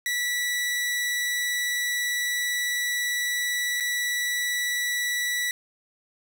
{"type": "tone with dropouts", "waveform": "sawtooth", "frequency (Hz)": 1953, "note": "B6", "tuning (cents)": -20, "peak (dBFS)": -21, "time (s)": [0.06, 5.51], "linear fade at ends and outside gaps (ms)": 1, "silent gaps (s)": [3.801, 3.806], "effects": []}